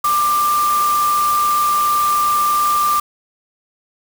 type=tone in noise; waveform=sine; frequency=1187 Hz; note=D6; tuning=18 cents sharp; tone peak=-13 dBFS; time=0.04-3 s; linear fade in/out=5 ms; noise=white; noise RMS=-26 dBFS; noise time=0.04-3 s; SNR=+10 dB; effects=none